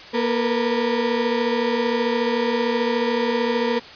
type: tone cluster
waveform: 35% pulse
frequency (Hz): 237 / 455.3 / 488.8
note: A#3 / A#4 / B4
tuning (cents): +29 / -41 / -18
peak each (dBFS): -22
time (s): 0.13-3.8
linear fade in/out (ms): 20
effects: white hiss -40 dBFS RMS until 3.95 s + resampled to 11025 Hz